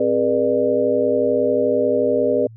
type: tone cluster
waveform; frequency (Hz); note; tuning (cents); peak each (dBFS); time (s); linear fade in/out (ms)
sine; 263.1 / 413.8 / 485.1 / 599; C4 / G#4 / B4 / D5; +10 / -6 / -31 / +34; -23 / -21 / -19 / -20; 0-2.47; 5
effects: added 112 Hz sine -38 dBFS peak until 2.56 s